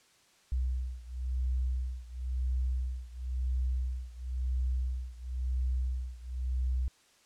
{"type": "beating tone pair", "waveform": "sine", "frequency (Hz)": [62.8, 63.77], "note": ["B1", "C2"], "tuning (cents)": [30, -44], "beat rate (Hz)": 0.97, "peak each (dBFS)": [-32, -34], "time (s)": [0.52, 6.88], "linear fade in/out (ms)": 0, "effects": ["white hiss -64 dBFS RMS until 7.25 s", "low-pass 8000 Hz 12 dB/octave"]}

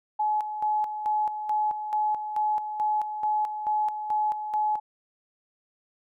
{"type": "tone with tremolo", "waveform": "sine", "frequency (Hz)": 850, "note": "G#5", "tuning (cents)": 40, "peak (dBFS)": -22, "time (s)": [0.19, 4.8], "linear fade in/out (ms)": 10, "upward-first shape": "square", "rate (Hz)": 2.3, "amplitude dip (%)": 60, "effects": []}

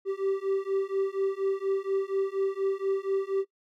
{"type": "beating tone pair", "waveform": "triangle", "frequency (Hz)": [387, 391.2], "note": ["G4", "G4"], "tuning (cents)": [-22, -4], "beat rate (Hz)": 4.2, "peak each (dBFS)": -27, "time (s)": [0.05, 3.45], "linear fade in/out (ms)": 50, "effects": ["noise-tail reverb RT60 0.1 s tail -19 dB re dry"]}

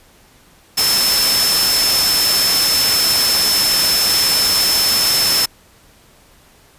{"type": "tone in noise", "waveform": "sine", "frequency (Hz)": 5274, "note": "E8", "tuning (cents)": 0, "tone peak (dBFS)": -14, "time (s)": [0.77, 5.46], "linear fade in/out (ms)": 10, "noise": "white", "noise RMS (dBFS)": -17, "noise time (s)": [0.77, 5.46], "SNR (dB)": 0, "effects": ["pink hiss -49 dBFS RMS until 6.78 s", "resampled to 32000 Hz"]}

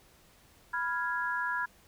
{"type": "chord", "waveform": "sine", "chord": "F diminished", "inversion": "second", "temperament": "equal", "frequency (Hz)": [987.8, 1396.9, 1661.2], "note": ["Cb6", "F6", "Ab6"], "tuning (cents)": [0, 0, 0], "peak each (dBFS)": [-34, -35, -33], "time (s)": [0.73, 1.66], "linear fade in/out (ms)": 10, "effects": ["pink hiss -61 dBFS RMS until 1.87 s"]}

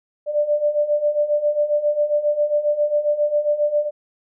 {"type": "beating tone pair", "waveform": "sine", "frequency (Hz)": [587.3, 594.7], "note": ["D5", "D5"], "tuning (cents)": [0, 22], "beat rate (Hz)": 7.4, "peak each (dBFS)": [-22, -18], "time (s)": [0.26, 3.91], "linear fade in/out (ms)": 50, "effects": []}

